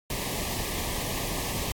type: band-stop noise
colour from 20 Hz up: pink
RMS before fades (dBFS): -31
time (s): 0.1-1.72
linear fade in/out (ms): 2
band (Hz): 1200 to 1700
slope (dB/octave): 96
effects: AAC 64 kbps